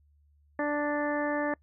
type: harmonic tone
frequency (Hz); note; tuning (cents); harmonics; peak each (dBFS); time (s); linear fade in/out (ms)
293.7; D4; 0; 1 / 2 / 3 / 4 / 5 / 6 / 7; -31 / -31 / -36 / -39 / -45 / -35 / -46; 0.59-1.54; 2
effects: noise-tail reverb RT60 0.1 s tail -25 dB re dry + added 73 Hz sine -61 dBFS peak until 1.62 s